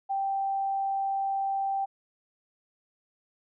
sine tone, 783 Hz, G5, 2 cents flat, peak -26 dBFS, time 0.09-1.86 s, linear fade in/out 20 ms, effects none

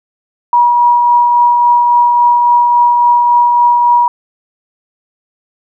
sine tone with tremolo, 961 Hz, B5, 48 cents flat, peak -4 dBFS, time 0.53-4.08 s, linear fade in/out 2 ms, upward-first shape triangle, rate 3.6 Hz, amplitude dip 30%, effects none

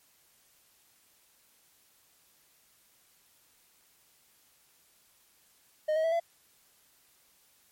triangle tone with pitch steps, 616 / 635.1 / 654.9 / 675.3 Hz, D#5 / D#5 / E5 / E5, -17 / +35 / -11 / +42 cents, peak -23 dBFS, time 5.88-6.2 s, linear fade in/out 10 ms, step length 80 ms, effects white hiss -65 dBFS RMS until 7.71 s + MP3 64 kbps

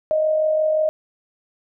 sine tone with amplitude modulation, 622.3 Hz, D#5, in tune, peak -14 dBFS, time 0.11-0.89 s, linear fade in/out 0 ms, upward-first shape sine, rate 45.7 Hz, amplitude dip 40%, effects none

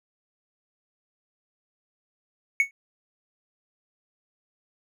triangle tone with exponential decay, 2217 Hz, C#7, in tune, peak -12 dBFS, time 2.6-2.71 s, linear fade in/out 1 ms, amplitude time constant 22 ms, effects none

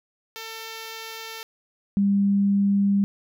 5% pulse / sine tone pair in turn, 448.1 / 199.61 Hz, A4 / G3, +32 / +32 cents, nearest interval octave + major second, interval 1400 cents, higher first, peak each -23 / -17 dBFS, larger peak second, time 0.36-1.43 / 1.97-3.04 s, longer neither, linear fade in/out 0 ms, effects none

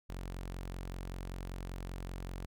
sawtooth tone, 45.18 Hz, F#1, 40 cents flat, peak -36 dBFS, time 0.09-2.46 s, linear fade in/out 10 ms, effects none

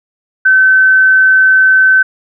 sine tone, 1530 Hz, G6, 42 cents flat, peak -4 dBFS, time 0.45-2.03 s, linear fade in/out 10 ms, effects none

